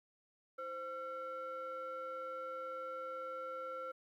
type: ring-modulated tone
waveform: triangle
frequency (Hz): 419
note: G#4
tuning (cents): +15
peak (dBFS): -36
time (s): 0.58-3.92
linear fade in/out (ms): 10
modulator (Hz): 940
effects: 13-bit